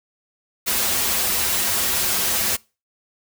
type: noise with comb filter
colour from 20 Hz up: white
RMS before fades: -21 dBFS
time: 0.66-2.57 s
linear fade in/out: 20 ms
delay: 6.7 ms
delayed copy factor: -0.9
effects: noise-tail reverb RT60 0.3 s tail -24 dB re dry